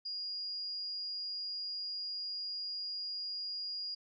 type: tone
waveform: sine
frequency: 4853 Hz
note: D#8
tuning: 44 cents flat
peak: -37 dBFS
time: 0.05-3.95 s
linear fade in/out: 10 ms
effects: none